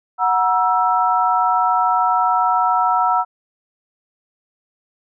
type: tone cluster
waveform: sine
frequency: 738 / 951 / 1324 Hz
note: F#5 / A#5 / E6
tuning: -5 / +34 / +7 cents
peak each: -18 dBFS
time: 0.18-3.25 s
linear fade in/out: 50 ms
effects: none